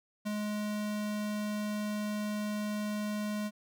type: tone with ADSR envelope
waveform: square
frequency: 209.8 Hz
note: G#3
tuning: 18 cents sharp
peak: -31 dBFS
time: 0.25-3.51 s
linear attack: 21 ms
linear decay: 9 ms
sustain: -2 dB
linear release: 46 ms
effects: none